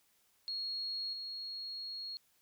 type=tone with level steps; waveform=sine; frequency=4302 Hz; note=C8; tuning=47 cents sharp; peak=-36 / -40 dBFS; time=0.48-2.17 s; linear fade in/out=0 ms; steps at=1.13 s; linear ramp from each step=2 ms; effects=white hiss -72 dBFS RMS until 2.41 s